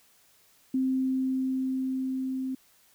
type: tone with level ramp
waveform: sine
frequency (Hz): 261.6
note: C4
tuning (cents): 0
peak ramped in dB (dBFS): -23 to -29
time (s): 0.74-2.55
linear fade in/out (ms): 5
effects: white hiss -62 dBFS RMS until 2.94 s